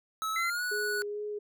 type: tone with pitch glide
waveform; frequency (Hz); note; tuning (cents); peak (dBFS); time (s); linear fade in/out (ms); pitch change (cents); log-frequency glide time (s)
square; 1297 to 1472.7; E6 to F#6; -28 to -9; -31; 0.22-1.02; 0; +219; 0.33-0.63
type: tone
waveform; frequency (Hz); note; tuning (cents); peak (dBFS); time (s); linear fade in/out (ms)
sine; 2052; C7; -34; -30; 0.36-0.5; 2
type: tone with vibrato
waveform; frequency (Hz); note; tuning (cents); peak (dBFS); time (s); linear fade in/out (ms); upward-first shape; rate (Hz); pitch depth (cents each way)
sine; 415.3; G#4; 0; -33; 0.71-1.39; 10; sine; 2.3; 16
effects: none